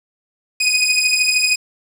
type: beating tone pair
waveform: 20% pulse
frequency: 2489 / 2502 Hz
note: D#7 / D#7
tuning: 0 / +9 cents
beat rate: 13 Hz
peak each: -12 dBFS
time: 0.6-1.56 s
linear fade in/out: 10 ms
effects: resampled to 32000 Hz + 7-bit